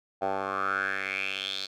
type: tone with band-pass filter sweep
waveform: 10% pulse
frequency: 96.8 Hz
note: G2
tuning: 21 cents flat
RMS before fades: -31 dBFS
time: 0.21-1.67 s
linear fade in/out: 20 ms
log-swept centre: 750 to 4200 Hz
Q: 5.9
effects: none